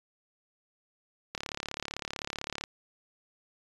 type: click train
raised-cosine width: 0.2 ms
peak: -17 dBFS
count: 47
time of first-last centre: 1.35-2.639 s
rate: 35.7 Hz
effects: resampled to 24000 Hz